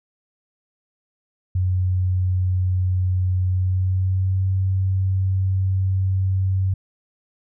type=tone with pitch glide; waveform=sine; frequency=92 to 94.91 Hz; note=F#2 to F#2; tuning=-9 to +45 cents; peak=-17 dBFS; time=1.55-6.74 s; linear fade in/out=5 ms; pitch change=+54 cents; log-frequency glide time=3.47-4.46 s; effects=none

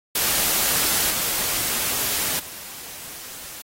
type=noise with level steps; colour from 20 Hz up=white; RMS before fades=-21 / -24 / -37 dBFS; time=0.15-3.62 s; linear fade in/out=5 ms; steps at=1.1 / 2.39 s; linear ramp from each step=2 ms; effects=AAC 48 kbps

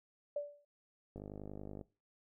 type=tone with exponential decay; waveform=sine; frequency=581 Hz; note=D5; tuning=19 cents flat; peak=-32 dBFS; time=0.36-0.65 s; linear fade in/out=5 ms; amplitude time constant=62 ms
type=click train; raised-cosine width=2 ms; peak=-33 dBFS; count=34; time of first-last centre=1.16-1.812 s; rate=50.6 Hz
effects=noise-tail reverb RT60 0.3 s tail -20 dB re dry

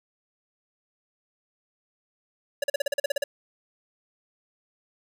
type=tone bursts; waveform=square; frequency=566 Hz; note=C#5; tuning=36 cents sharp; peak=-23 dBFS; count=11; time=2.62-3.24 s; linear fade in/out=5 ms; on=20 ms; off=40 ms; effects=none

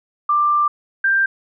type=tone pair in turn; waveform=sine; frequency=1184 / 1580.5 Hz; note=D6 / G6; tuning=+14 / +14 cents; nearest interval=perfect fourth; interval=500 cents; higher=second; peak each=-13 dBFS; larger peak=neither; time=0.29-0.68 / 1.04-1.26 s; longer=first; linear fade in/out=5 ms; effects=none

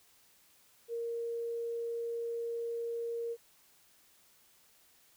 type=tone; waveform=sine; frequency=466.2 Hz; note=A#4; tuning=in tune; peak=-34 dBFS; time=0.88-3.37 s; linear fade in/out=50 ms; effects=white hiss -65 dBFS RMS until 5.16 s

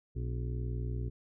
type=harmonic tone with a mistuned harmonic; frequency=60.2 Hz; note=B1; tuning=44 cents flat; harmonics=1 / 2 / 3 / 4 / 5 / 6 / 7; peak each=-35 / -36 / -51 / -48 / -56 / -48 / -50 dBFS; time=0.15-1.1 s; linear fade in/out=20 ms; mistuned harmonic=4; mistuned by=+120 cents; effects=none

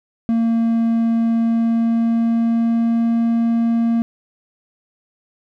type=tone with pitch glide; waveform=triangle; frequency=229.1 to 231.1 Hz; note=A#3 to A#3; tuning=-30 to -15 cents; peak=-12 dBFS; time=0.29-4.02 s; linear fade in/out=0 ms; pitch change=+15 cents; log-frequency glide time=1.35-3.17 s; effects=none

